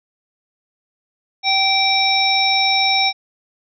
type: harmonic tone with a mistuned harmonic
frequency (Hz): 777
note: G5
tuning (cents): -16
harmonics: 1 / 3 / 5 / 7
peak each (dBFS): -19 / -19 / -19 / -19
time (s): 1.43-3.13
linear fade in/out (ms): 50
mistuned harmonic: 5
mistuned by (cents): -33
effects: none